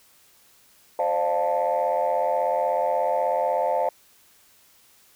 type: chord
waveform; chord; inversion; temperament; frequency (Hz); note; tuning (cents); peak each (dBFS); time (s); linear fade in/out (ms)
sine; D minor seventh; third; equal with one note detuned; 523.3 / 599.7 / 698.5 / 880; C5 / D5 / F5 / A5; 0 / +36 / 0 / 0; -25; 0.99-3.89; 2
effects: tanh soft clip ceiling -14 dBFS + white hiss -57 dBFS RMS until 5.15 s